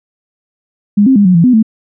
sine tone with pitch steps, 205 / 265.1 / 203.4 / 182.3 / 168.1 / 251.3 / 220.4 Hz, G#3 / C4 / G#3 / F#3 / E3 / B3 / A3, -22 / +23 / -36 / -25 / +34 / +30 / +3 cents, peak -4 dBFS, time 0.97-1.628 s, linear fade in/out 10 ms, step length 94 ms, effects none

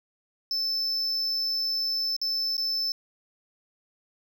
triangle tone with dropouts, 5274 Hz, E8, in tune, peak -24 dBFS, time 0.51-2.92 s, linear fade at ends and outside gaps 1 ms, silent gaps 2.165-2.215 / 2.568-2.579 s, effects none

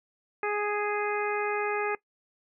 harmonic tone, 415.3 Hz, G#4, in tune, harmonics 1 / 2 / 3 / 4 / 5 / 6, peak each -30 / -33 / -35 / -36 / -37 / -38 dBFS, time 0.43-1.95 s, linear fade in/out 2 ms, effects noise-tail reverb RT60 0.1 s tail -20 dB re dry

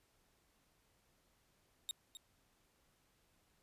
sawtooth tone with echo, 3729 Hz, A#7, in tune, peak -35 dBFS, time 1.89-1.91 s, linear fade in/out 0 ms, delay 260 ms, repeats 1, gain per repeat -11 dB, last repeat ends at 2.17 s, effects pink hiss -75 dBFS RMS until 3.62 s + resampled to 32000 Hz

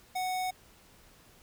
square tone, 740 Hz, F#5, in tune, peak -31 dBFS, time 0.15-0.51 s, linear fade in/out 10 ms, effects pink hiss -59 dBFS RMS until 1.42 s

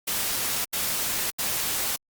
white noise bursts, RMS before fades -27 dBFS, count 3, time 0.07-1.964 s, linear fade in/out 10 ms, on 580 ms, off 77 ms, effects Opus 48 kbps

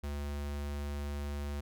square tone, 72.1 Hz, D2, 31 cents flat, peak -36 dBFS, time 0.03-1.61 s, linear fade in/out 10 ms, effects none

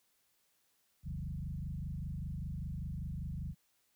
sine tone with frequency modulation, 107.9 Hz, A2, 33 cents flat, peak -37 dBFS, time 1.03-3.55 s, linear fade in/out 50 ms, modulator 25.1 Hz, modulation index 2.7, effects white hiss -75 dBFS RMS until 3.95 s

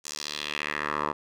10% pulse tone with band-pass filter sweep, 74.5 Hz, D2, 25 cents sharp, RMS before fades -32 dBFS, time 0.04-1.13 s, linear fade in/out 20 ms, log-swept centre 7000 to 920 Hz, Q 2.1, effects none

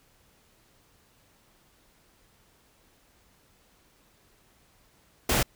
pink noise, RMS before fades -24 dBFS, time 5.29-5.43 s, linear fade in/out 5 ms, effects pink hiss -63 dBFS RMS until 5.55 s

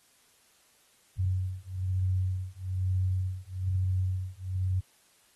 sine beating tone pair, 92.5 / 93.6 Hz, F#2 / F#2, 0 / +20 cents, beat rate 1.1 Hz, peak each -30 dBFS, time 1.18-4.81 s, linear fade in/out 20 ms, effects white hiss -64 dBFS RMS until 5.35 s + AAC 32 kbps

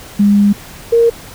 sine tone pair in turn, 203.5 / 465.1 Hz, G#3 / A#4, -35 / -4 cents, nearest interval octave + major second, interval 1431 cents, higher second, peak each -6 / -6 dBFS, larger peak neither, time 0.19-0.53 / 0.92-1.1 s, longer first, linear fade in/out 10 ms, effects pink hiss -34 dBFS RMS until 1.34 s

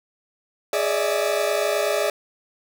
40% pulse tone cluster, 415.6 / 576 / 604 / 655 Hz, G#4 / D5 / D5 / E5, +1 / -34 / +48 / -11 cents, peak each -25 dBFS, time 0.73-2.1 s, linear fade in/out 2 ms, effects none

